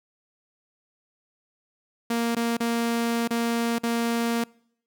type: tone with dropouts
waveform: sawtooth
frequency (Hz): 233.1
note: A#3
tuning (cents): 0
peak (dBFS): -19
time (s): 2.1-4.44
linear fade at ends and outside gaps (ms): 5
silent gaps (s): 2.351-2.365 / 2.57-2.603 / 3.277-3.306 / 3.785-3.834
effects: noise-tail reverb RT60 0.7 s tail -26 dB re dry